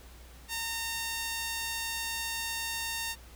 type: tone with high-pass filter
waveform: sawtooth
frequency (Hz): 916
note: A#5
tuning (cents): -31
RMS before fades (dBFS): -35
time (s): 0.48-3.16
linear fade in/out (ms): 50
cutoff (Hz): 2000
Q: 0.57
effects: added 60 Hz sine -50 dBFS peak until 3.35 s + pink hiss -55 dBFS RMS until 3.35 s